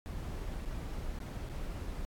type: noise with dropouts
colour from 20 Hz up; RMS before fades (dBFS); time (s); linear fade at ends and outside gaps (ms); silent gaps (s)
brown; -39; 0.06-2.05; 0; 0.651-0.658 / 1.188-1.202 / 1.49-1.496
effects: AAC 64 kbps